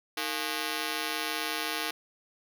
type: ring-modulated tone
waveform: 5% pulse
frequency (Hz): 387.1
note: G4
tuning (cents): -22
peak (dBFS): -16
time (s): 0.17-1.91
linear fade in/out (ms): 5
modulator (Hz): 72.8
effects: none